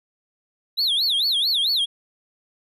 triangle tone with vibrato, 3786 Hz, A#7, 26 cents sharp, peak -17 dBFS, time 0.77-1.86 s, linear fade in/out 20 ms, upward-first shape sine, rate 4.5 Hz, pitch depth 290 cents each way, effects resampled to 32000 Hz

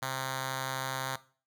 5% pulse tone with notch filter, 132.2 Hz, C3, 18 cents sharp, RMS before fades -35 dBFS, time 0.02-1.16 s, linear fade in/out 5 ms, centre 340 Hz, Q 0.66, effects noise-tail reverb RT60 0.4 s tail -18 dB re dry

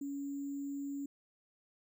sine tone with sample-and-hold, 280.6 Hz, C#4, 21 cents sharp, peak -37 dBFS, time 0.01-1.06 s, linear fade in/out 5 ms, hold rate 7350 Hz, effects none

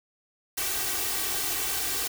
white noise with comb filter, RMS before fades -29 dBFS, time 0.57-2.08 s, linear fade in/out 10 ms, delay 2.6 ms, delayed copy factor +0.9, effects none

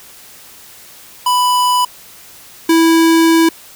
square tone pair in turn, 992 / 328.3 Hz, B5 / E4, +7 / -7 cents, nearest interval octave + perfect fifth, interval 1914 cents, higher first, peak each -11 / -8 dBFS, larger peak second, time 1.26-1.85 / 2.69-3.49 s, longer second, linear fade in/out 5 ms, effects white hiss -39 dBFS RMS until 3.75 s

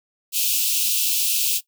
white high-pass noise, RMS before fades -21 dBFS, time 0.32-1.61 s, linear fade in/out 50 ms, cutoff 2500 Hz, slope 96 dB/octave, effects noise-tail reverb RT60 0.1 s tail -17 dB re dry

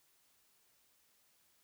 silence, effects white hiss -72 dBFS RMS until 1.63 s

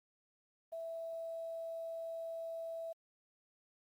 sine tone with quantisation, 659.3 Hz, E5, in tune, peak -40 dBFS, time 0.72-2.93 s, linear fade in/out 10 ms, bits 11, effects Opus 24 kbps

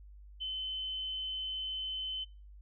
sine tone, 3053 Hz, G7, 46 cents flat, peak -35 dBFS, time 0.4-2.25 s, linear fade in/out 20 ms, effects noise-tail reverb RT60 0.4 s tail -26 dB re dry + added 50 Hz sine -50 dBFS peak until 2.61 s

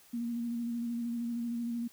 sine tone with vibrato, 235.4 Hz, A#3, 17 cents sharp, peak -32 dBFS, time 0.13-1.88 s, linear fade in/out 10 ms, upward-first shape square, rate 13 Hz, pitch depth 21 cents each way, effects white hiss -60 dBFS RMS until 1.92 s

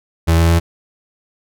35% pulse tone with pitch steps, 82.41 / 83.27 / 84.14 Hz, E2 / E2 / E2, 0 / +18 / +36 cents, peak -8 dBFS, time 0.27-0.6 s, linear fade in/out 20 ms, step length 110 ms, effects none

